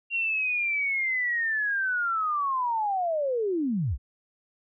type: linear sweep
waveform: sine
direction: down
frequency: 2769 to 45.8 Hz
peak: -24 dBFS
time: 0.1-3.98 s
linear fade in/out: 50 ms
effects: none